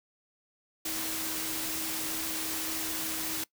sine tone in noise, 318.8 Hz, D#4, 42 cents sharp, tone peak -41 dBFS, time 0.85-3.44 s, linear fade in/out 5 ms, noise white, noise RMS -34 dBFS, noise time 0.85-3.44 s, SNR -10 dB, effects noise-tail reverb RT60 0.1 s tail -21 dB re dry

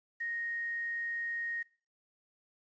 sine tone with quantisation, 1864.7 Hz, A#6, in tune, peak -34 dBFS, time 0.2-1.63 s, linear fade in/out 10 ms, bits 10, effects noise-tail reverb RT60 0.4 s tail -20 dB re dry + resampled to 16000 Hz

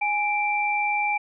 sine tone pair together, 830.5 / 2349 Hz, G#5 / D7, 0 / 0 cents, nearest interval octave + tritone, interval 1800 cents, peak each -24 dBFS, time 0.01-1.18 s, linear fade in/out 10 ms, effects none

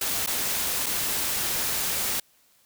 white noise with dropouts, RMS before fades -27 dBFS, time 0.01-2.2 s, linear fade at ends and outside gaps 5 ms, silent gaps 0.263-0.272 / 0.861-0.864 s, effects white hiss -62 dBFS RMS until 2.65 s

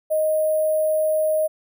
sine tone with sample-and-hold, 622.3 Hz, D#5, in tune, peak -17 dBFS, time 0.1-1.48 s, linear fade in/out 20 ms, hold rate 11025 Hz, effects none

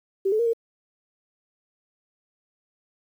sine tone with pitch steps, 388 / 432.2 / 468.8 / 459.4 Hz, G4 / A4 / A#4 / A#4, -18 / -31 / +10 / -25 cents, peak -19 dBFS, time 0.25-0.534 s, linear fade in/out 10 ms, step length 71 ms, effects 9-bit

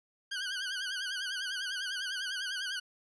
20% pulse tone with vibrato, 1541 Hz, G6, 30 cents flat, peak -29 dBFS, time 0.31-2.8 s, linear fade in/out 10 ms, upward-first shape sine, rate 10 Hz, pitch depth 95 cents each way, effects resampled to 22050 Hz

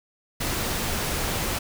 pink noise, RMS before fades -27 dBFS, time 0.4-1.59 s, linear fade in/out 10 ms, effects none

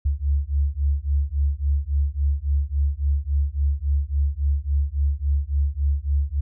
sine beating tone pair, 69.3 / 72.9 Hz, C#2 / D2, 0 / -12 cents, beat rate 3.6 Hz, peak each -22 dBFS, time 0.05-6.41 s, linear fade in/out 10 ms, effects none

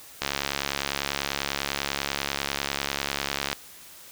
click train, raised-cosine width 0.2 ms, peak -8 dBFS, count 233, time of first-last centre 0.22-3.53 s, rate 70.1 Hz, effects white hiss -47 dBFS RMS until 4.11 s

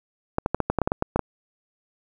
clicks, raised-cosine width 1 ms, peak -7 dBFS, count 12, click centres 0.384 / 0.461 / 0.546 / 0.603 / 0.7 / 0.787 / 0.817 / 0.875 / 0.919 / 1.024 / 1.16 / 1.193 s, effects 8-bit

